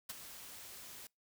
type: noise with ADSR envelope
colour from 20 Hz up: white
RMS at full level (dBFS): -41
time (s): 0.09-1.07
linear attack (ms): 8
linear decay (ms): 25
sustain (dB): -10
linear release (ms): 3
effects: noise-tail reverb RT60 0.2 s tail -26 dB re dry